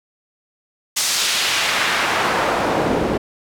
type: noise with band-pass filter sweep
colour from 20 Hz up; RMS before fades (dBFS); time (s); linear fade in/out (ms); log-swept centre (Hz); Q
pink; -19; 0.96-3.18; 10; 6500 to 330; 0.9
effects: none